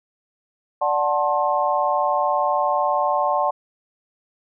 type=chord; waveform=sine; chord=D dominant seventh; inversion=none; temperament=equal with one note detuned; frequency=587.3 / 740 / 880 / 1063.6 Hz; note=D5 / F#5 / A5 / C6; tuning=0 / 0 / 0 / +28 cents; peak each=-23 dBFS; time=0.81-3.51 s; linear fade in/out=10 ms; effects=none

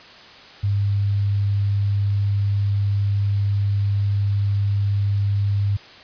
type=tone; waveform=sine; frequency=100.7 Hz; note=G2; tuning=47 cents sharp; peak=-17 dBFS; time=0.63-5.77 s; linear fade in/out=10 ms; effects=white hiss -43 dBFS RMS until 6.03 s + resampled to 11025 Hz

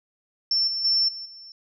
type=tone with level steps; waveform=sine; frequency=5390 Hz; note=E8; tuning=38 cents sharp; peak=-19 / -25 / -18 / -33 / -41 dBFS; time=0.51-1.52 s; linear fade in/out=2 ms; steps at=0.67 / 0.84 / 1.08 / 1.25 s; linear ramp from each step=10 ms; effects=none

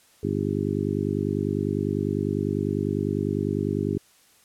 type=harmonic tone; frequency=50 Hz; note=G1; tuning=35 cents sharp; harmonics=2 / 3 / 4 / 5 / 6 / 7 / 8; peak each=-31 / -31 / -31 / -31 / -31 / -31 / -31 dBFS; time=0.23-3.98 s; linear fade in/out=5 ms; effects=white hiss -58 dBFS RMS until 4.44 s + low-pass 12000 Hz 12 dB/octave

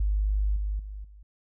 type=tone with level steps; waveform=sine; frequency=50.9 Hz; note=G#1; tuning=34 cents flat; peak=-22 / -26 / -35 / -46 dBFS; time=0-1.23 s; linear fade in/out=5 ms; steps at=0.56 / 0.79 / 1.04 s; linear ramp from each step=5 ms; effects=none

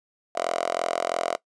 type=tone with high-pass filter; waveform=5% pulse; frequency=43 Hz; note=F1; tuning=26 cents flat; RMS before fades=-27 dBFS; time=0.35-1.36 s; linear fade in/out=10 ms; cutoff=690 Hz; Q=6.4; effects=noise-tail reverb RT60 0.1 s tail -20 dB re dry + resampled to 22050 Hz

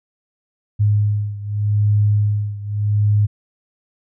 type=beating tone pair; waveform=sine; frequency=103.83 / 104.66 Hz; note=G#2 / G#2; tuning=0 / +14 cents; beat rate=0.83 Hz; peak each=-16 / -19 dBFS; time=0.79-3.27 s; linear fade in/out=20 ms; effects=none

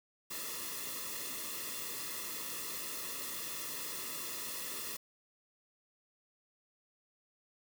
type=noise with comb filter; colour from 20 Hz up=white; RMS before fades=-41 dBFS; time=0.3-4.97 s; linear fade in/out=10 ms; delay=1.3 ms; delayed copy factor=-0.85; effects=none

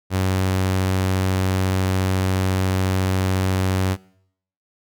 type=tone; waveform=sawtooth; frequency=94.1 Hz; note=F#2; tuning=30 cents sharp; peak=-14 dBFS; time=0.1-3.97 s; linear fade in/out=50 ms; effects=noise-tail reverb RT60 0.7 s tail -23 dB re dry

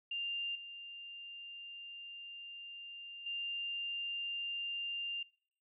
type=tone with level steps; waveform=sine; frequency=2794 Hz; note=F7; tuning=in tune; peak=-36 / -46 / -37 dBFS; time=0.11-5.23 s; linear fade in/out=5 ms; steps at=0.55 / 3.26 s; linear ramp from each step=5 ms; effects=noise-tail reverb RT60 0.6 s tail -24 dB re dry

